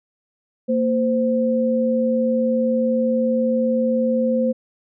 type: tone pair together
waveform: sine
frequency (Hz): 230.7 / 518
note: A#3 / C5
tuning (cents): -18 / -17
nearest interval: octave + major second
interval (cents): 1401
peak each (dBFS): -19 / -19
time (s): 0.68-4.53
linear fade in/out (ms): 20
effects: none